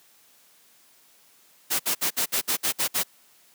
white noise bursts, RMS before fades -24 dBFS, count 9, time 1.7-3.036 s, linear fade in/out 20 ms, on 96 ms, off 59 ms, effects white hiss -58 dBFS RMS until 3.54 s + high-pass 150 Hz 12 dB/octave

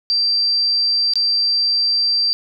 sine tone with dropouts, 4699 Hz, D8, in tune, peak -14 dBFS, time 0.1-2.33 s, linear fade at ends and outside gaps 0 ms, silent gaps 1.136-1.156 s, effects none

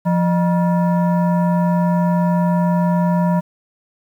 sine tone with frequency modulation, 174.61 Hz, F3, in tune, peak -13 dBFS, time 0.05-3.41 s, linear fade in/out 20 ms, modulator 786 Hz, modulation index 0.67, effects 8-bit

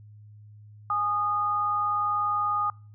sine tone pair together, 830.6 / 1230.4 Hz, G#5 / D#6, 0 / -20 cents, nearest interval perfect fifth, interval 680 cents, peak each -31 / -24 dBFS, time 0.9-2.7 s, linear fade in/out 2 ms, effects noise-tail reverb RT60 0.4 s tail -25 dB re dry + added 105 Hz sine -46 dBFS peak until 2.94 s

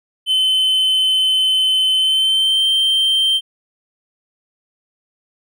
triangle tone with pitch glide, 3057 to 3136 Hz, G7 to G7, -44 to 0 cents, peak -11 dBFS, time 0.26-3.41 s, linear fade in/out 50 ms, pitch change +44 cents, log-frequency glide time 1.96-2.67 s, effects none

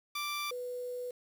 15% pulse / sine tone pair in turn, 1174.7 / 493.9 Hz, D6 / B4, 0 / 0 cents, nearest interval octave + minor third, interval 1500 cents, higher first, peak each -28 / -36 dBFS, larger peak first, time 0.15-0.51 / 0.51-1.11 s, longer second, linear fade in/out 5 ms, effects 9-bit

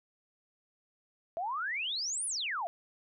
sine exponential two-way sweep, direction up then down, 643 to 10370 to 643 Hz, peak -32 dBFS, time 1.37-2.67 s, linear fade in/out 0 ms, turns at 2.26 s, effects none

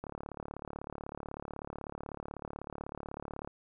click train, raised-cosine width 1 ms, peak -26 dBFS, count 125, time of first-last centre 0.04-3.475 s, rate 36.1 Hz, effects none

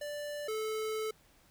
square tone pair in turn, 587.3 / 435.3 Hz, D5 / A4, 0 / -19 cents, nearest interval perfect fourth, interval 519 cents, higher first, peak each -38 / -34 dBFS, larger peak second, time 0.01-0.48 / 0.48-1.11 s, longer second, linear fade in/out 5 ms, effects pink hiss -65 dBFS RMS until 1.5 s

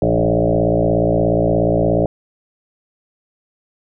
sine tone with frequency modulation, 361.5 Hz, F#4, 40 cents flat, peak -12 dBFS, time 0.02-2.06 s, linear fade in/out 2 ms, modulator 56.9 Hz, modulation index 5.1, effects none

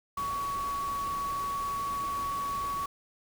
sine tone in noise, 1124 Hz, C#6, 24 cents sharp, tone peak -30 dBFS, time 0.17-2.86 s, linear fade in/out 5 ms, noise pink, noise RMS -43 dBFS, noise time 0.17-2.86 s, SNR +10 dB, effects none

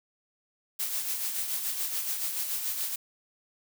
blue noise with tremolo, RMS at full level -30 dBFS, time 0.79-2.96 s, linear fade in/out 10 ms, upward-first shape sine, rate 7 Hz, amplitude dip 45%, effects none

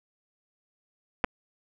clicks, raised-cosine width 0.5 ms, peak -9 dBFS, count 2, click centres 1.241 / 1.245 s, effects none

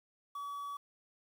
triangle tone with quantisation, 1139 Hz, C#6, 47 cents sharp, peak -37 dBFS, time 0.35-0.77 s, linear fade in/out 5 ms, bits 10, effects none

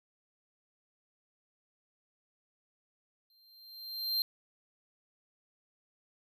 square tone with exponential growth, 4162 Hz, C8, 10 cents flat, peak -27 dBFS, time 3.3-4.22 s, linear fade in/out 1 ms, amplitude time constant 200 ms, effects none

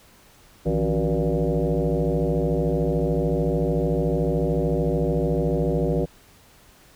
sine tone with frequency modulation, 153.7 Hz, D#3, 21 cents flat, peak -19 dBFS, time 0.65-6.06 s, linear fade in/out 20 ms, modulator 107 Hz, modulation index 4, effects pink hiss -53 dBFS RMS until 6.95 s

